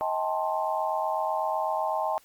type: chord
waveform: sine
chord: A half-diminished seventh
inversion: second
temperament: just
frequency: 633.6 / 792 / 880 / 1056 Hz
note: Eb5 / G5 / A5 / C6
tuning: +31 / +18 / 0 / +16 cents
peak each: -30 / -31 / -30 / -33 dBFS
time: 0.01-2.18 s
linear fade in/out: 0 ms
effects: white hiss -59 dBFS RMS until 2.24 s + Opus 32 kbps